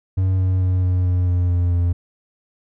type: tone with pitch steps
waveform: triangle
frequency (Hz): 94 / 92.97 / 91.96 / 90.96 / 89.96 / 88.98 / 88.01 / 87.05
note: F#2 / F#2 / F#2 / F#2 / F#2 / F2 / F2 / F2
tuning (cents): +28 / +9 / -10 / -29 / -48 / +33 / +14 / -5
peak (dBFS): -13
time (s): 0.17-1.93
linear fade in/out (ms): 10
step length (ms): 220
effects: none